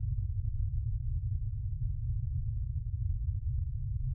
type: low-pass noise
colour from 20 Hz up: white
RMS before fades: -33 dBFS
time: 0-4.14 s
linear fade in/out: 5 ms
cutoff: 130 Hz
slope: 96 dB/octave
effects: none